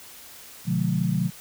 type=chord; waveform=sine; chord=B diminished seventh; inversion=none; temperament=just; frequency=123.47 / 148.16 / 177.8 / 213.4 Hz; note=B2 / D3 / F3 / Ab3; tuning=0 / +16 / +31 / +47 cents; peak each=-28 / -27 / -24 / -30 dBFS; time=0.65-1.31 s; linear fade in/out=50 ms; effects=white hiss -45 dBFS RMS until 1.4 s